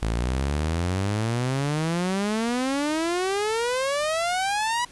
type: exponential sweep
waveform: sawtooth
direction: up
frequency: 53.3 to 987.8 Hz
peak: -19 dBFS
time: 0.02-4.85 s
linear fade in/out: 5 ms
effects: pink hiss -49 dBFS RMS until 4.91 s + resampled to 24000 Hz